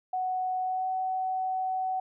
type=tone with pitch glide; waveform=sine; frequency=742 to 751.1 Hz; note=F#5 to F#5; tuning=+5 to +26 cents; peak=-27 dBFS; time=0.13-2 s; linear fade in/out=5 ms; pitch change=+21 cents; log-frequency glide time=0.61-0.9 s; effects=none